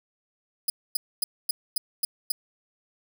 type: tone bursts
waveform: 5% pulse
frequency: 4963 Hz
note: D#8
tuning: 5 cents flat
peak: -15 dBFS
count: 7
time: 0.68-2.32 s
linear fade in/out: 5 ms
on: 20 ms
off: 250 ms
effects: none